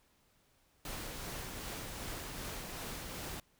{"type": "noise with tremolo", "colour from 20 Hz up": "pink", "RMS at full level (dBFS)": -42, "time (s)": [0.85, 3.4], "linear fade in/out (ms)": 2, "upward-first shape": "sine", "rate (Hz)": 2.6, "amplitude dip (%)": 25, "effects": ["pink hiss -71 dBFS RMS until 3.59 s"]}